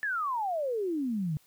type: exponential sweep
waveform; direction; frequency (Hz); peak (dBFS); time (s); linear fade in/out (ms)
sine; down; 1767 to 144.3; -28; 0.03-1.37; 0
effects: white hiss -64 dBFS RMS until 1.46 s